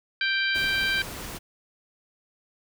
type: harmonic tone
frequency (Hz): 784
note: G5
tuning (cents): 0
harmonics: 2 / 3 / 4 / 5 / 6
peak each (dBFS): -25 / -29 / -31 / -33 / -35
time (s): 0.21-1.02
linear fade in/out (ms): 2
type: noise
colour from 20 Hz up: pink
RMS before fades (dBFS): -37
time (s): 0.54-1.39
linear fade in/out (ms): 20
effects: none